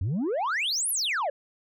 sine exponential two-way sweep, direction up then down, 82.4 to 11840 to 531 Hz, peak -22 dBFS, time 0.01-1.3 s, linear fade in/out 5 ms, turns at 0.9 s, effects tanh soft clip ceiling -24 dBFS

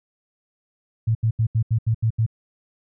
sine tone bursts, 112.1 Hz, A2, 33 cents sharp, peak -16 dBFS, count 8, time 1.07-2.264 s, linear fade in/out 10 ms, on 81 ms, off 78 ms, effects none

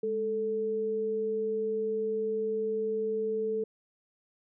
sine tone pair together, 207.9 / 440 Hz, G#3 / A4, +2 / 0 cents, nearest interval octave + minor second, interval 1298 cents, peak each -39 / -28 dBFS, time 0.03-3.64 s, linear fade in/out 5 ms, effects none

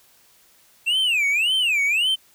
triangle tone with vibrato, 2634 Hz, E7, 2 cents flat, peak -16 dBFS, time 0.86-2.16 s, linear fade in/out 20 ms, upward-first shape sine, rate 1.8 Hz, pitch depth 290 cents each way, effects white hiss -56 dBFS RMS until 2.34 s

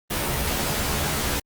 pink noise with comb filter, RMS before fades -25 dBFS, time 0.1-1.4 s, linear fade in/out 10 ms, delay 14 ms, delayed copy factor +0.9, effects Opus 32 kbps

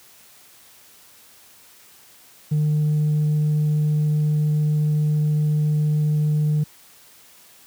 triangle tone with tanh clipping, 151.2 Hz, D#3, 49 cents flat, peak -17 dBFS, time 2.51-6.64 s, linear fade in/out 10 ms, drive 6 dB, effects white hiss -50 dBFS RMS until 7.66 s + high-pass 60 Hz 12 dB/octave

